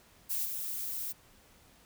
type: noise with level steps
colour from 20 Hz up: violet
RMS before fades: -33 / -37 dBFS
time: 0.29-1.13 s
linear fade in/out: 20 ms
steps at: 0.45 s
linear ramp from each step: 5 ms
effects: pink hiss -61 dBFS RMS until 1.85 s